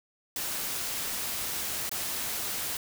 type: noise with dropouts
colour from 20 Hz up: white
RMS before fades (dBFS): -33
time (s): 0.36-2.77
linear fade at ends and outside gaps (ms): 2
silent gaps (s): 1.894-1.914
effects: none